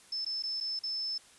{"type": "tone with dropouts", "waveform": "sine", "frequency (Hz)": 5260, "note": "E8", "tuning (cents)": -5, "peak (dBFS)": -32, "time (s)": [0.12, 1.18], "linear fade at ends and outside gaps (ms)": 5, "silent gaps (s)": [[0.249, 0.262], [0.425, 0.435], [0.603, 0.608], [0.792, 0.835]], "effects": ["white hiss -58 dBFS RMS until 1.38 s", "resampled to 24000 Hz"]}